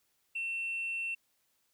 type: tone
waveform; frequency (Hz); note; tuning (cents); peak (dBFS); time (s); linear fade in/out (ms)
sine; 2700; E7; +41; -31; 0.35-1.15; 10
effects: tanh soft clip ceiling -31 dBFS + white hiss -75 dBFS RMS until 1.73 s